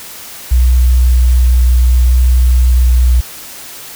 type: tone with vibrato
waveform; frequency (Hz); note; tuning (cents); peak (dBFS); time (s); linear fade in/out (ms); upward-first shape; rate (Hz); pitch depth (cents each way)
sine; 61.74; B1; 0; -5; 0.51-3.21; 10; triangle; 0.66; 12
effects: white hiss -30 dBFS RMS until 3.95 s